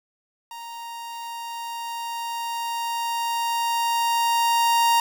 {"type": "tone with level ramp", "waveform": "45% pulse", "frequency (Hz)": 932.3, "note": "A#5", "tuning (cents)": 0, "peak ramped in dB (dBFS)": [-35, -16], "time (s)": [0.51, 5], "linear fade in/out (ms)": 2, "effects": ["9-bit"]}